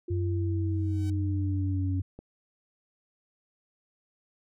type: exponential sweep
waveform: sine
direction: down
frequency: 350.6 to 277.2 Hz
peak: -33 dBFS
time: 0.08-2 s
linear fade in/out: 5 ms
type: tone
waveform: sine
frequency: 93.7 Hz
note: F#2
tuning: 22 cents sharp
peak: -26 dBFS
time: 0.1-2.02 s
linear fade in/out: 10 ms
type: tone with exponential growth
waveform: 5% pulse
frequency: 761 Hz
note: F#5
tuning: 48 cents sharp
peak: -36 dBFS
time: 0.64-1.1 s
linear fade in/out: 2 ms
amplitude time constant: 100 ms
type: click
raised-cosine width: 2 ms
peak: -30 dBFS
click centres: 2.19 s
effects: none